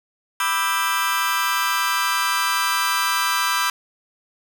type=chord; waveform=sawtooth; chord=E minor seventh; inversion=second; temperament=just; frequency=988.9 / 1186.7 / 1318.5 / 1582.2 Hz; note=B5 / D6 / E6 / G6; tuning=+2 / +18 / 0 / +16 cents; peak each=-21 dBFS; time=0.4-3.7 s; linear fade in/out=2 ms; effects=none